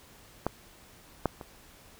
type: clicks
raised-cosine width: 1 ms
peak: -13 / -11 / -26 dBFS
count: 3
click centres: 0.466 / 1.257 / 1.412 s
effects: pink hiss -55 dBFS RMS until 1.99 s